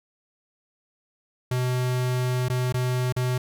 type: tone with dropouts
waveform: square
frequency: 126 Hz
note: B2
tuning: 35 cents sharp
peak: -23 dBFS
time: 1.51-3.38 s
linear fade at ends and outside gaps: 5 ms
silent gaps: 2.485-2.498 / 2.725-2.741 / 3.125-3.164 s
effects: none